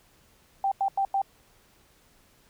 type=tone bursts; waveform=sine; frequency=784 Hz; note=G5; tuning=in tune; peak=-22 dBFS; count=4; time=0.64-1.217 s; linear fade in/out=2 ms; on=76 ms; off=91 ms; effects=pink hiss -61 dBFS RMS until 2.49 s